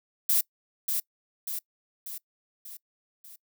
violet noise with echo, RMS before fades -23 dBFS, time 0.29-0.41 s, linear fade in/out 5 ms, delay 590 ms, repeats 5, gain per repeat -5 dB, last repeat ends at 3.36 s, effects noise-tail reverb RT60 0.1 s tail -23 dB re dry

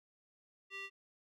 square tone with band-pass filter, 392 Hz, G4, in tune, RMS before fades -45 dBFS, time 0.7-0.9 s, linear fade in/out 50 ms, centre 2500 Hz, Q 4.7, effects none

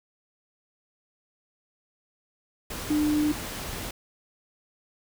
sine tone in noise, 300 Hz, D4, 37 cents sharp, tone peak -21 dBFS, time 2.9-3.32 s, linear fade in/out 5 ms, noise pink, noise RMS -35 dBFS, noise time 2.7-3.91 s, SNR +11 dB, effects none

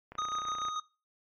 click train, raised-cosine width 0.5 ms, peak -30 dBFS, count 18, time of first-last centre 0.12-0.685 s, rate 30.1 Hz
square tone with tremolo, 1244.5 Hz, D#6, in tune, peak -32 dBFS, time 0.18-0.8 s, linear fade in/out 5 ms, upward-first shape square, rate 6.9 Hz, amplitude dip 35%
effects noise-tail reverb RT60 0.3 s tail -20 dB re dry + MP3 32 kbps

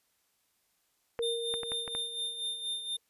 sine tone with exponential decay, 466.2 Hz, A#4, in tune, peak -29 dBFS, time 1.19-2.99 s, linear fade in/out 5 ms, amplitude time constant 390 ms
clicks, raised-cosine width 0.5 ms, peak -24 dBFS, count 6, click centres 1.191 / 1.54 / 1.633 / 1.719 / 1.878 / 1.95 s
square tone with tremolo, 3615 Hz, A7, 46 cents sharp, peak -32 dBFS, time 1.22-2.97 s, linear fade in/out 10 ms, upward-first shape sine, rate 4.2 Hz, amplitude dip 60%
effects white hiss -74 dBFS RMS until 3.09 s + resampled to 32000 Hz

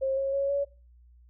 sine tone with pitch steps, 535 / 544.4 / 553.9 / 563.5 Hz, C5 / C#5 / C#5 / C#5, +38 / -31 / -1 / +28 cents, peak -24 dBFS, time 0.01-0.65 s, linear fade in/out 20 ms, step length 160 ms, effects noise-tail reverb RT60 0.3 s tail -19 dB re dry + added 60 Hz sine -53 dBFS peak until 1.29 s

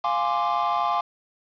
triangle chord, D half-diminished seventh, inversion first, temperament equal, 698.5 / 830.6 / 1046.5 / 1174.7 Hz, F5 / Ab5 / C6 / D6, 0 / 0 / 0 / 0 cents, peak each -25 dBFS, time 0.04-1.01 s, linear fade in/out 5 ms, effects resampled to 11025 Hz + 7-bit

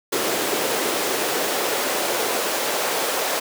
pink noise with high-pass filter sweep, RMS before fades -23 dBFS, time 0.12-3.4 s, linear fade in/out 10 ms, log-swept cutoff 350 to 530 Hz, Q 1.7, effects none

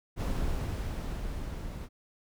brown noise with level ramp, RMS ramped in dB -30 to -39 dBFS, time 0.16-1.89 s, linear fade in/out 50 ms, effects none

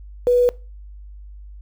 sine tone with quantisation, 490.2 Hz, B4, 13 cents flat, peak -12 dBFS, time 0.27-0.49 s, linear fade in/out 0 ms, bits 7, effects noise-tail reverb RT60 0.3 s tail -22 dB re dry + added 50 Hz sine -36 dBFS peak until 1.61 s

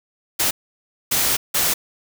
white noise bursts at uneven times, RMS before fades -19 dBFS, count 3, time 0.39-0.51 / 1.11-1.37 / 1.54-1.74 s, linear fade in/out 10 ms, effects none

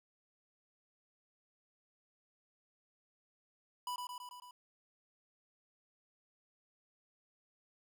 square tone with echo, 987.8 Hz, B5, in tune, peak -38 dBFS, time 3.87-3.96 s, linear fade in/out 2 ms, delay 110 ms, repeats 5, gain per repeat -3 dB, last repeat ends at 4.51 s, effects 13-bit

